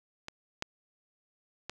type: clicks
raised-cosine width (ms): 0.2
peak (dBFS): -22 / -15 / -20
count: 3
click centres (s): 0.284 / 0.624 / 1.696
effects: none